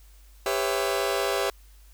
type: chord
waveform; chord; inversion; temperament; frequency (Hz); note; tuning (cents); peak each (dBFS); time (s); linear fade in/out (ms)
sawtooth; C# half-diminished seventh; second; just; 399.1 / 498.9 / 554.4 / 665.2; G4 / B4 / C#5 / E5; +31 / +17 / 0 / +16; -24 / -27 / -26 / -27; 0.46-1.5; 2
effects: added 50 Hz sine -49 dBFS peak until 1.93 s + white hiss -60 dBFS RMS until 1.93 s